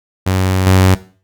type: tone with level steps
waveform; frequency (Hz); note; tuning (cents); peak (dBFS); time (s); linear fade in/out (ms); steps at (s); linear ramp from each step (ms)
sawtooth; 93.8; F#2; +24; -8 / -3; 0.26-0.95; 10; 0.66; 10
effects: noise-tail reverb RT60 0.4 s tail -17 dB re dry